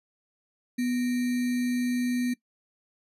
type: tone with sample-and-hold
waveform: sine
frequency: 246.5 Hz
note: B3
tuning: 3 cents flat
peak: -24 dBFS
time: 0.78-2.34 s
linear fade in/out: 10 ms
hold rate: 2100 Hz
effects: noise-tail reverb RT60 0.1 s tail -19 dB re dry + resampled to 32000 Hz